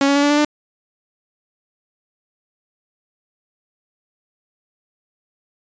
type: tone with pitch steps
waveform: sawtooth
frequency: 277.1 / 281.1 / 285.2 / 289.4 / 293.6 / 297.8 Hz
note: C#4 / C#4 / C#4 / D4 / D4 / D4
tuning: -1 / +24 / +49 / -25 / 0 / +24 cents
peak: -9 dBFS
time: 0.01-0.448 s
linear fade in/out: 2 ms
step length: 73 ms
effects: resampled to 16000 Hz